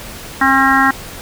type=harmonic tone with a mistuned harmonic; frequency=268.6 Hz; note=C4; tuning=46 cents sharp; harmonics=1 / 3 / 4 / 5 / 6 / 7; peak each=-16 / -16 / -16 / -16 / -16 / -16 dBFS; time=0.41-0.91 s; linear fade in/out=5 ms; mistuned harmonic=5; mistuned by=+20 cents; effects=pink hiss -31 dBFS RMS until 1.21 s